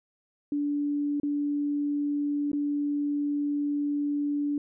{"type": "tone with dropouts", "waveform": "sine", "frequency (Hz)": 290, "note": "D4", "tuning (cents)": -22, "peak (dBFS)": -25, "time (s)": [0.52, 4.58], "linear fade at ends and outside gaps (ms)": 2, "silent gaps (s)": [[1.2, 1.232], [2.517, 2.531]], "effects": []}